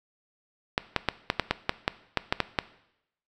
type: clicks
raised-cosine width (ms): 0.3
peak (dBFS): -6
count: 12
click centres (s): 0.779 / 0.963 / 1.087 / 1.301 / 1.397 / 1.51 / 1.694 / 1.879 / 2.173 / 2.325 / 2.403 / 2.588
effects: noise-tail reverb RT60 0.8 s tail -17 dB re dry